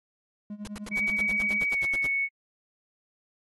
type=tone with tremolo; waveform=triangle; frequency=207.7 Hz; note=G#3; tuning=in tune; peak=-31 dBFS; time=0.5-1.63 s; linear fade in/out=2 ms; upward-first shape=sine; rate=9.8 Hz; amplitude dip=85%
type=noise bursts; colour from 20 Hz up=pink; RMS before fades=-39 dBFS; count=14; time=0.65-2.065 s; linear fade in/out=0 ms; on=24 ms; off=83 ms
type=tone with pitch glide; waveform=sine; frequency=2264 to 2214 Hz; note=C#7 to C#7; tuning=+36 to -3 cents; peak=-24 dBFS; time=0.91-2.29 s; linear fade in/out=50 ms; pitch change=-39 cents; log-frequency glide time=1.72-1.79 s
effects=AAC 32 kbps